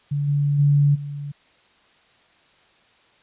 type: tone with level steps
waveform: sine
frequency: 143.8 Hz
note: D3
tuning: 36 cents flat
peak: -20 / -17 / -13 / -28 dBFS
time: 0.11-1.32 s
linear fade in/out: 10 ms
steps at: 0.27 / 0.58 / 0.94 s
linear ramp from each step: 20 ms
effects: white hiss -57 dBFS RMS until 3.22 s + resampled to 8000 Hz